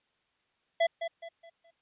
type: tone with echo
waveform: square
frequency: 669 Hz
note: E5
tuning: 25 cents sharp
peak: -23 dBFS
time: 0.8-0.87 s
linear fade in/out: 10 ms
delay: 210 ms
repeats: 4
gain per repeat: -9 dB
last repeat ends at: 1.71 s
effects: white hiss -74 dBFS RMS until 1.81 s + resampled to 8000 Hz